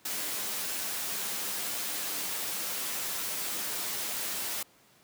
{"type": "noise with comb filter", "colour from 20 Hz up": "white", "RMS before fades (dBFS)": -34, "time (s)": [0.05, 4.63], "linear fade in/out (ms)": 5, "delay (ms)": 9.8, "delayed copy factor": 0.5, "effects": ["pink hiss -61 dBFS RMS until 5.03 s", "high-pass 150 Hz 12 dB/octave"]}